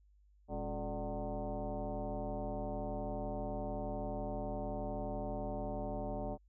sine tone with frequency modulation, 274.3 Hz, C#4, 18 cents flat, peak -36 dBFS, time 0.48-6.38 s, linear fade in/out 50 ms, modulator 159 Hz, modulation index 3.2, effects added 50 Hz sine -63 dBFS peak until 6.48 s

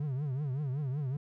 triangle tone with vibrato, 138.59 Hz, C#3, in tune, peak -29 dBFS, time 0-1.17 s, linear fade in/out 5 ms, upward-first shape triangle, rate 5.3 Hz, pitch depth 200 cents each way, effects none

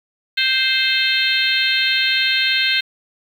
harmonic tone, 523.3 Hz, C5, in tune, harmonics 3 / 4 / 5 / 6 / 7 / 8, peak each -22 / -22 / -22 / -22 / -22 / -22 dBFS, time 0.37-2.81 s, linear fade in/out 10 ms, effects 7-bit

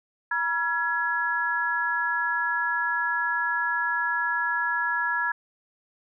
sine tone cluster, 963 / 1366 / 1682 Hz, B5 / F6 / G#6, -44 / -39 / +22 cents, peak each -29 / -31 / -25 dBFS, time 0.31-5.32 s, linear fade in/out 5 ms, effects none

